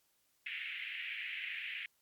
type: band-pass noise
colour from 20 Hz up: pink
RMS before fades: -42 dBFS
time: 0.46-1.86 s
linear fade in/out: 2 ms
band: 1900 to 2900 Hz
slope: 48 dB/octave
effects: white hiss -75 dBFS RMS until 2.01 s + MP3 96 kbps